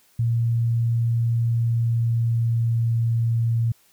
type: tone with pitch glide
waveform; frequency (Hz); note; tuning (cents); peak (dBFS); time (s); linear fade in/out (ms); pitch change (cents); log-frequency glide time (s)
sine; 116.54 to 115.6; A#2 to A#2; 0 to -14; -18; 0.19-3.72; 5; -14; 1.43-3.01
effects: white hiss -59 dBFS RMS until 3.92 s